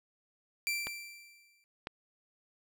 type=tone with exponential decay; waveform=sawtooth; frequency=2349 Hz; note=D7; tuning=in tune; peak=-26 dBFS; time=0.67-1.64 s; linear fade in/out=0 ms; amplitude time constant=210 ms
type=clicks; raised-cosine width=0.3 ms; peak=-21 dBFS; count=2; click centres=0.87 / 1.871 s
effects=none